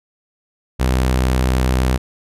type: tone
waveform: sawtooth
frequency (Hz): 63.7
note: C2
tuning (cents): -46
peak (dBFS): -10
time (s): 0.79-1.98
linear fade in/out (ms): 20
effects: resampled to 32000 Hz